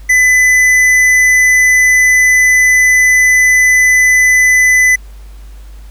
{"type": "tone with tanh clipping", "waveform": "triangle", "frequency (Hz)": 2005, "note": "B6", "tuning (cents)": 26, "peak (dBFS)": -7, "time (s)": [0.09, 4.96], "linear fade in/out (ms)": 10, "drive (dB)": 15, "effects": ["added 50 Hz sine -29 dBFS peak until 5.9 s", "pink hiss -46 dBFS RMS until 5.9 s"]}